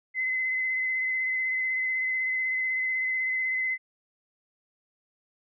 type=tone with vibrato; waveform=sine; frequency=2043 Hz; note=C7; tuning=42 cents flat; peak=-25 dBFS; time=0.14-3.78 s; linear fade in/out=50 ms; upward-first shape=triangle; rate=16 Hz; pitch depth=23 cents each way; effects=none